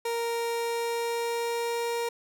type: tone with pitch glide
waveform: 30% pulse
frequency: 466.2 to 469.4 Hz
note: A#4 to A#4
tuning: 0 to +12 cents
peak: -25 dBFS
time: 0.05-2.09 s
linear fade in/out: 5 ms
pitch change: +12 cents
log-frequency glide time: 0.54-1.9 s
effects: none